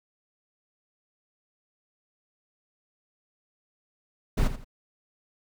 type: noise with echo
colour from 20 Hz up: brown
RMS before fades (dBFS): -22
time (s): 4.37-4.48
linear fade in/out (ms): 10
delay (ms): 83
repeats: 2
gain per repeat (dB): -11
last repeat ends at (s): 4.646
effects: none